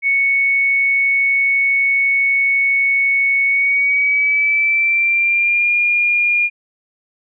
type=tone with pitch glide; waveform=sine; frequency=2217 to 2418 Hz; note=C#7 to D7; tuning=0 to +50 cents; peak=-12 dBFS; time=0.02-6.5 s; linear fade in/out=50 ms; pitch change=+150 cents; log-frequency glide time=3.45-5.72 s; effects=none